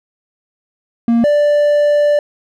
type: tone pair in turn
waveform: triangle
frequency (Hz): 233.1 / 587.4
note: A#3 / D5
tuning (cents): 0 / 0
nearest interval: octave + major third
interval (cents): 1600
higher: second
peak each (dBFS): -7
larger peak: neither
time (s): 1.08-1.24 / 1.24-2.19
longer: second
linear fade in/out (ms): 2
effects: none

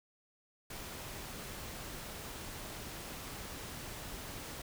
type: noise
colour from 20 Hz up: pink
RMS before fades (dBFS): -45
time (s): 0.7-4.62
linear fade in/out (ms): 5
effects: none

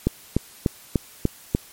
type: click train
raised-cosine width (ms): 3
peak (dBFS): -5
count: 6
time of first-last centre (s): 0.07-1.549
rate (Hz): 3.38
effects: white hiss -47 dBFS RMS until 1.72 s + MP3 64 kbps

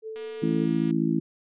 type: tone with tremolo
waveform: sine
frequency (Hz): 440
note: A4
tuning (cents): 0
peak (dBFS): -32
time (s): 0.02-0.68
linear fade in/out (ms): 50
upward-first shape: triangle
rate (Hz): 5.5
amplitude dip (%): 25
type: click train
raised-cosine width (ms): 0.2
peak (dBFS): -29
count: 180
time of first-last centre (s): 0.16-0.909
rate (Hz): 239
type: harmonic tone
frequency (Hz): 55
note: A1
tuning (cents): 0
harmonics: 3 / 4 / 5 / 6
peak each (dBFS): -27 / -27 / -27 / -27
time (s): 0.42-1.2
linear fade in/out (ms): 10
effects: resampled to 8000 Hz

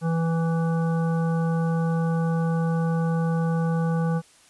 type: harmonic tone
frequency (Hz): 164.9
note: E3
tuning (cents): +1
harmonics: 1 / 3 / 5 / 7 / 9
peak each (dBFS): -21 / -31 / -35 / -38 / -40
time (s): 0.01-4.22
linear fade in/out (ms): 50
effects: white hiss -55 dBFS RMS until 4.49 s + resampled to 24000 Hz

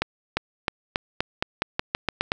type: accelerating click train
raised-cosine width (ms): 0.3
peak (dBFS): -6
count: 12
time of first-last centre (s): 0.02-2.319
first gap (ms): 350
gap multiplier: 0.89
effects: none

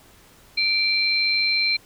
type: tone pair together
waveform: sine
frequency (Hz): 2349 / 4127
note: D7 / C8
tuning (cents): 0 / -25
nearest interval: minor seventh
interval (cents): 975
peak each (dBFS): -21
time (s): 0.57-1.77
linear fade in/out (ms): 10
effects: pink hiss -52 dBFS RMS until 1.85 s

